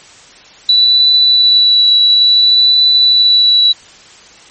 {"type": "tone with vibrato", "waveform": "sine", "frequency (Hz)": 3951, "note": "B7", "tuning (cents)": 0, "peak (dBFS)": -5, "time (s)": [0.69, 3.72], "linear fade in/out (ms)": 2, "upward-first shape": "triangle", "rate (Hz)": 0.58, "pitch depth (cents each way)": 12, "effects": ["white hiss -39 dBFS RMS until 4.5 s", "MP3 32 kbps"]}